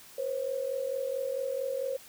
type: tone pair together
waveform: sine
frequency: 493.9 / 538.4 Hz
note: B4 / C5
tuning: 0 / +49 cents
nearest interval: minor second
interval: 149 cents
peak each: -35 / -31 dBFS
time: 0.18-1.97 s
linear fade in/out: 5 ms
effects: white hiss -52 dBFS RMS until 2.08 s